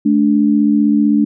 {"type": "tone pair together", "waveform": "sine", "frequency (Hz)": [215.5, 291.2], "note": ["A3", "D4"], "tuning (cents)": [-36, -15], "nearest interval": "perfect fourth", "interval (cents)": 521, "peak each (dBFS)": [-12, -12], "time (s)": [0.05, 1.25], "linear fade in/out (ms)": 10, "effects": []}